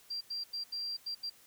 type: tone bursts at uneven times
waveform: sine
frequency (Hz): 4736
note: D8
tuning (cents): +14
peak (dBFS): -35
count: 6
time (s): 0.1-0.21 / 0.3-0.44 / 0.53-0.64 / 0.72-0.97 / 1.06-1.15 / 1.23-1.3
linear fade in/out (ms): 10
effects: white hiss -61 dBFS RMS until 1.46 s